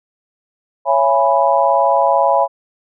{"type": "chord", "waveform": "sine", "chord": "C# minor seventh", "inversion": "none", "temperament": "equal with one note detuned", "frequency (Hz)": [554.4, 671.9, 830.6, 987.8], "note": ["C#5", "E5", "G#5", "B5"], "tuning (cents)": [0, 33, 0, 0], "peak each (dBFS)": -16, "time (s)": [0.85, 2.48], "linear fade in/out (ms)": 50, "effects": []}